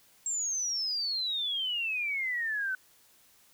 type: exponential sweep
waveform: sine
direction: down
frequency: 7560 to 1500 Hz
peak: -29 dBFS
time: 0.26-2.75 s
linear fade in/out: 2 ms
effects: white hiss -62 dBFS RMS until 3.53 s